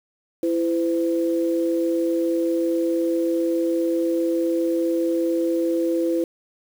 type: tone pair together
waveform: sine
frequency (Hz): 333.7 / 509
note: E4 / C5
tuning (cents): +21 / -48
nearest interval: perfect fifth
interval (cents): 731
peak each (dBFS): -20 / -24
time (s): 0.43-6.24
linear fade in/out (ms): 2
effects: 7-bit